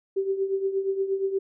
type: tone with tremolo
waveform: sine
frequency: 388.3 Hz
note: G4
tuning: 16 cents flat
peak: -20 dBFS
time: 0.16-1.39 s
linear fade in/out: 10 ms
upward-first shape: triangle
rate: 8.5 Hz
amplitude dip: 75%
effects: none